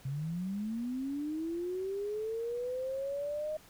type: linear sweep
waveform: sine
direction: up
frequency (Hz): 130 to 622.3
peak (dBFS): -33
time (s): 0.05-3.57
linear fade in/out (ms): 5
effects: pink hiss -58 dBFS RMS until 3.69 s